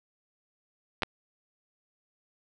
clicks, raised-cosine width 0.3 ms, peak -12 dBFS, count 2, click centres 1.022 / 1.033 s, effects none

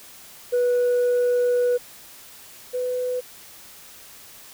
sine tone pair in turn, 489.8 / 499.8 Hz, B4 / B4, -14 / +21 cents, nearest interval unison, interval 35 cents, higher second, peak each -15 / -22 dBFS, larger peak first, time 0.52-1.78 / 2.73-3.21 s, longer first, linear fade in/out 20 ms, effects tanh soft clip ceiling -16 dBFS + white hiss -45 dBFS RMS until 4.53 s

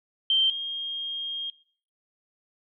sine tone pair in turn, 3136 / 3230 Hz, G7 / G#7, 0 / -49 cents, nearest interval minor second, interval 51 cents, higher second, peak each -19 / -29 dBFS, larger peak first, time 0.3-0.5 / 0.5-1.5 s, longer second, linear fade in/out 2 ms, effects noise-tail reverb RT60 0.5 s tail -21 dB re dry

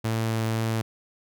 sawtooth tone, 112.2 Hz, A2, 34 cents sharp, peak -20 dBFS, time 0.04-0.82 s, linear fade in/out 10 ms, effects none

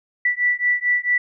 sine beating tone pair, 1962 / 1966.5 Hz, B6 / B6, -12 / -8 cents, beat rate 4.5 Hz, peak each -20 dBFS, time 0.25-1.18 s, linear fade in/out 5 ms, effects none

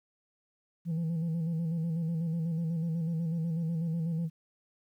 sine tone with vibrato, 164.81 Hz, E3, in tune, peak -26 dBFS, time 0.85-4.3 s, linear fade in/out 50 ms, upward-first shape square, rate 8.1 Hz, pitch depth 50 cents each way, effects tanh soft clip ceiling -28 dBFS + 11-bit

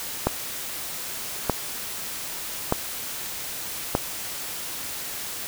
click train, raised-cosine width 1 ms, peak -5 dBFS, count 4, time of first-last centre 0.27-3.951 s, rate 0.815 Hz, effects white hiss -33 dBFS RMS until 5.47 s

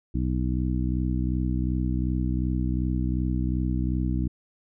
harmonic tone, 62.7 Hz, B1, 27 cents sharp, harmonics 1 / 2 / 3 / 4 / 5, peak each -26 / -29 / -31 / -32 / -33 dBFS, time 0.14-4.28 s, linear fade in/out 10 ms, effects none

